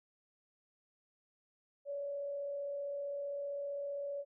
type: tone with frequency modulation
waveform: sine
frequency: 567 Hz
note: C#5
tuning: 39 cents sharp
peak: -37 dBFS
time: 1.85-4.25 s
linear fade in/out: 50 ms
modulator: 35.4 Hz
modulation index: 0.23
effects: none